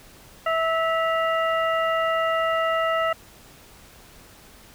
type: harmonic tone with a mistuned harmonic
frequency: 653 Hz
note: E5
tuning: 17 cents flat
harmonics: 1 / 2 / 3 / 4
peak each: -23 / -24 / -29 / -34 dBFS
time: 0.46-3.13 s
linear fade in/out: 5 ms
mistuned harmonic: 4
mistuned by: +120 cents
effects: pink hiss -49 dBFS RMS until 4.74 s